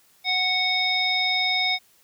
harmonic tone, 740 Hz, F#5, in tune, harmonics 1 / 3 / 5 / 7, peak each -29 / -24 / -24 / -29 dBFS, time 0.24-1.79 s, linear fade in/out 50 ms, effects white hiss -59 dBFS RMS until 2.03 s

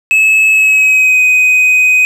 triangle tone with pitch glide, 2590 to 2506 Hz, E7 to D#7, -31 to +12 cents, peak -4 dBFS, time 0.11-2.05 s, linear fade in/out 0 ms, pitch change -57 cents, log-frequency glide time 0.5-1.21 s, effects none

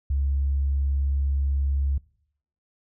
sine tone, 69.3 Hz, C#2, in tune, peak -20 dBFS, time 0.1-1.98 s, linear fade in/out 5 ms, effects noise-tail reverb RT60 0.7 s tail -23 dB re dry + tanh soft clip ceiling -16 dBFS

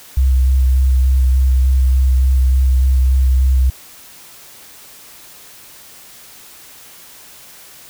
sine tone with vibrato, 65.1 Hz, C2, 8 cents flat, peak -8 dBFS, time 0.17-3.7 s, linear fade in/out 5 ms, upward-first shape square, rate 3.4 Hz, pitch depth 14 cents each way, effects tanh soft clip ceiling -5 dBFS + white hiss -40 dBFS RMS until 7.89 s

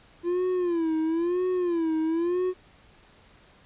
triangle tone with vibrato, 341.2 Hz, F4, 40 cents flat, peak -21 dBFS, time 0.23-2.54 s, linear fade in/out 50 ms, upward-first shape sine, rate 1 Hz, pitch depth 130 cents each way, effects pink hiss -56 dBFS RMS until 3.65 s + resampled to 8000 Hz

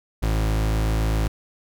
square tone pair together, 53.85 / 108.1 Hz, A1 / A2, -37 / -30 cents, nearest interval octave, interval 1207 cents, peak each -21 / -27 dBFS, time 0.22-1.28 s, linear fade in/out 10 ms, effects none

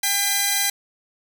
5% pulse tone pair together, 800 / 2012 Hz, G5 / B6, +35 / +32 cents, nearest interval octave + major third, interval 1597 cents, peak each -11 dBFS, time 0.03-0.7 s, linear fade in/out 5 ms, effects none

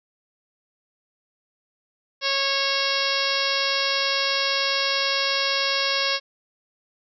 harmonic tone, 549 Hz, C#5, 17 cents flat, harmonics 1 / 2 / 3 / 4 / 5 / 6 / 7 / 8 / 9 / 10, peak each -30 / -30 / -30 / -30 / -30 / -30 / -30 / -30 / -30 / -30 dBFS, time 2.21-6.2 s, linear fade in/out 50 ms, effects none

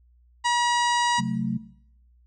harmonic tone, 960 Hz, B5, 49 cents flat, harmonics 1 / 2 / 3 / 4 / 5 / 6 / 7 / 8 / 9, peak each -21 / -27 / -31 / -33 / -35 / -37 / -38 / -39 / -40 dBFS, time 0.44-1.21 s, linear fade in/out 20 ms
sine chord, F# diminished, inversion second, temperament just, 133.2 / 185 / 222 Hz, C3 / F#3 / A3, +31 / 0 / +16 cents, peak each -30 / -28 / -28 dBFS, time 1.18-1.58 s, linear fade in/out 10 ms
effects noise-tail reverb RT60 0.8 s tail -19 dB re dry + added 60 Hz sine -55 dBFS peak until 2.26 s

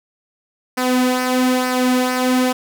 sawtooth tone with flanger, 253.2 Hz, B3, 43 cents sharp, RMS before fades -17 dBFS, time 0.77-2.53 s, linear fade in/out 10 ms, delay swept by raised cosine 0.28 to 3.68 ms, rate 1.1 Hz, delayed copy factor -0.55, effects none

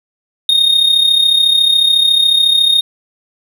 triangle tone with amplitude modulation, 3700 Hz, A#7, 14 cents flat, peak -4 dBFS, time 0.49-2.81 s, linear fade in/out 2 ms, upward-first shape sine, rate 34 Hz, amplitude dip 60%, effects none

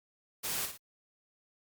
white noise with echo, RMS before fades -35 dBFS, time 0.43-0.67 s, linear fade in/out 20 ms, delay 54 ms, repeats 2, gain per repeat -7 dB, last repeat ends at 0.778 s, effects Opus 48 kbps

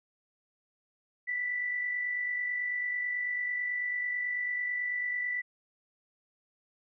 sine tone with amplitude modulation, 1974 Hz, B6, 1 cent flat, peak -28 dBFS, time 1.27-5.42 s, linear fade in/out 20 ms, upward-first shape sine, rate 49.1 Hz, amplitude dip 40%, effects none

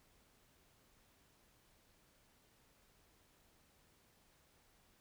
silence, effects pink hiss -71 dBFS RMS until 5 s

